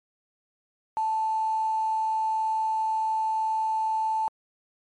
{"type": "tone with quantisation", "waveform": "sine", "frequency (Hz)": 879, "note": "A5", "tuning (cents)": -2, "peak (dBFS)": -23, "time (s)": [0.97, 4.28], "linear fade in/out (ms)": 0, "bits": 8, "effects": ["MP3 48 kbps"]}